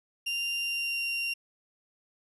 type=tone with pitch glide; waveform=35% pulse; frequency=2785 to 2766 Hz; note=F7 to F7; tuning=-5 to -17 cents; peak=-27 dBFS; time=0.26-1.34 s; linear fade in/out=10 ms; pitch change=-12 cents; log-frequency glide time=0.58-1.01 s; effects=resampled to 24000 Hz